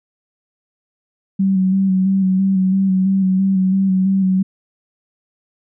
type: tone with vibrato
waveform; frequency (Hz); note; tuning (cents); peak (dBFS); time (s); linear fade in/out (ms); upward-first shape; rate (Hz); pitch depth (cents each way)
sine; 190.4; F#3; +50; -12; 1.39-4.43; 10; square; 3; 26
effects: none